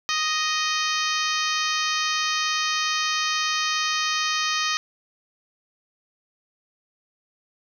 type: harmonic tone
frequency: 622.3 Hz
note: D#5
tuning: in tune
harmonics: 2 / 3 / 4 / 5 / 6 / 7 / 8 / 9 / 10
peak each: -27 / -29 / -30 / -31 / -32 / -32 / -33 / -34 / -34 dBFS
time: 0.09-4.77 s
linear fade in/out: 0 ms
effects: 9-bit